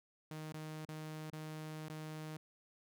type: tone with dropouts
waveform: sawtooth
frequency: 155.56 Hz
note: D#3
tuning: in tune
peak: -40 dBFS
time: 0.31-2.37 s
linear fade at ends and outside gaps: 2 ms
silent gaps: 0.524-0.541 / 0.852-0.887 / 1.302-1.329 / 1.884-1.898 s
effects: none